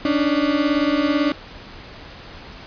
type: beating tone pair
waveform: 35% pulse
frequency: 283.1 / 301.1 Hz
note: C#4 / D4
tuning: +37 / +43 cents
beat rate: 18 Hz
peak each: -18 dBFS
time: 0.05-1.32 s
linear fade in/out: 2 ms
effects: pink hiss -39 dBFS RMS until 2.66 s + resampled to 11025 Hz